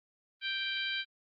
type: harmonic tone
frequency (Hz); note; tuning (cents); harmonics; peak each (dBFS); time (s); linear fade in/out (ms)
784; G5; 0; 2 / 3 / 4 / 5 / 6; -37 / -38 / -37 / -39 / -47; 0.41-1.05; 50
effects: Opus 32 kbps